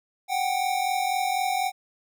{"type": "tone pair together", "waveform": "square", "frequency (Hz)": [740, 784], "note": ["F#5", "G5"], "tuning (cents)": [0, 0], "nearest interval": "minor second", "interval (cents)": 100, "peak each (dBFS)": -27, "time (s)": [0.28, 1.72], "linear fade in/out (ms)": 50, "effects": []}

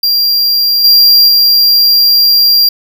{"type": "tone with level steps", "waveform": "square", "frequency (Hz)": 4759, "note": "D8", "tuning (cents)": 22, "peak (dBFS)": [-8, -3, -5], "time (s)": [0.03, 2.69], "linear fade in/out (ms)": 5, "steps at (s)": [0.84, 1.28], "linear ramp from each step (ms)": 5, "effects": []}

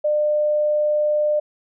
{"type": "tone", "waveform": "sine", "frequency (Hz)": 600, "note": "D5", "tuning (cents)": 37, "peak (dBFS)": -16, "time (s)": [0.04, 1.4], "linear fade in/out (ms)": 10, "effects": []}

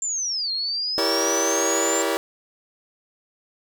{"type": "linear two-way sweep", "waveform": "sine", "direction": "down then up", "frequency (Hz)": [7370, 4177, 7370], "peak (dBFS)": -23, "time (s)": [0.02, 2.02], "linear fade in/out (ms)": 2, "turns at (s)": 0.52}
{"type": "chord", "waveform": "sawtooth", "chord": "E diminished seventh", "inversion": "none", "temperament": "just", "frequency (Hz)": [329.6, 395.6, 474.7, 569.6], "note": ["E4", "G4", "Bb4", "Db5"], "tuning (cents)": [0, 16, 31, 47], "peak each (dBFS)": -23, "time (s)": [0.98, 2.17], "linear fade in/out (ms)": 0}
{"effects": []}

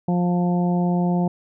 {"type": "harmonic tone", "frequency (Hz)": 176.5, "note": "F3", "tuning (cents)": 19, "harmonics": [1, 2, 3, 4, 5], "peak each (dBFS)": [-18, -28, -32, -29, -33], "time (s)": [0.08, 1.28], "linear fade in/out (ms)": 5, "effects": []}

